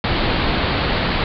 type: low-pass noise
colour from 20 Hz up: pink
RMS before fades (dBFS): -19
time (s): 0.04-1.24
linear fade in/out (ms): 2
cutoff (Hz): 4600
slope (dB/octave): 96
effects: none

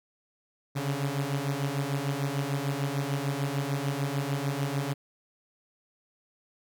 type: beating tone pair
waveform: sawtooth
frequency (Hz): 136.7 / 143.4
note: C#3 / D3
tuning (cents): -24 / -41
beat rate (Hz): 6.7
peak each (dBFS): -27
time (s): 0.75-4.94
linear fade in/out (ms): 20
effects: none

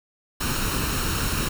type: noise with comb filter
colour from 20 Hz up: pink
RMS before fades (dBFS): -25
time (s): 0.4-1.49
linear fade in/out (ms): 10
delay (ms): 0.73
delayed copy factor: +0.55
effects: none

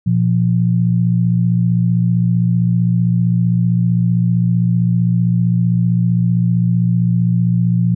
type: tone pair together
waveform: sine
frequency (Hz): 119.15 / 174.61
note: A#2 / F3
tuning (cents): +38 / 0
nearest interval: perfect fifth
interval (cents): 662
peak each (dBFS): -14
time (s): 0.06-7.95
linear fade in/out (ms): 10
effects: none

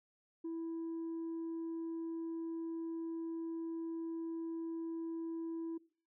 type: tone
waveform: sine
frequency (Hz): 329.6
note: E4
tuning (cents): 0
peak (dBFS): -36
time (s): 0.44-5.78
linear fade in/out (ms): 10
effects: noise-tail reverb RT60 0.4 s tail -21 dB re dry + tanh soft clip ceiling -37 dBFS

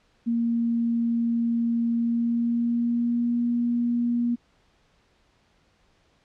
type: tone with pitch glide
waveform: sine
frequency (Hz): 233.1 to 238.4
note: A#3 to A#3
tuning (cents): 0 to +39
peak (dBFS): -21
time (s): 0.26-4.36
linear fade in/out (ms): 20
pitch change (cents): +39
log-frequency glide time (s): 1.94-3.39
effects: pink hiss -64 dBFS RMS until 6.24 s + low-pass 5000 Hz 12 dB/octave

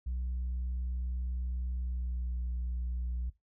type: tone with pitch glide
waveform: sine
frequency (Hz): 62 to 60.76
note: B1 to B1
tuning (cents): +7 to -28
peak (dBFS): -30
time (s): 0.06-3.3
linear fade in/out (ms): 10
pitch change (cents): -35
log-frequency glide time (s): 1.8-2.36
effects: noise-tail reverb RT60 0.2 s tail -20 dB re dry + tanh soft clip ceiling -30 dBFS

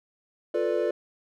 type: chord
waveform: triangle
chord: B half-diminished seventh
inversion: second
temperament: equal with one note detuned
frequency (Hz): 351.5 / 440 / 493.9 / 587.3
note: F4 / A4 / B4 / D5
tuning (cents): +11 / 0 / 0 / 0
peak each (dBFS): -27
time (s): 0.54-0.91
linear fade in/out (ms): 5
effects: none

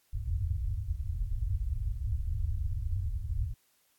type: low-pass noise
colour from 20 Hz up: white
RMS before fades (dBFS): -32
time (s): 0.13-3.54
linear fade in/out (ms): 10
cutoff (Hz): 100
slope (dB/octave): 48
effects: white hiss -70 dBFS RMS until 3.98 s + AAC 64 kbps

